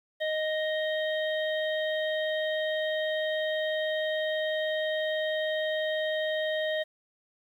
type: harmonic tone with a mistuned harmonic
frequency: 622.3 Hz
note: D#5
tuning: in tune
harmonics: 1 / 3 / 5 / 6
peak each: -28 / -34 / -39 / -40 dBFS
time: 0.2-6.84 s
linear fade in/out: 20 ms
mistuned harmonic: 5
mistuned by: +23 cents
effects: 10-bit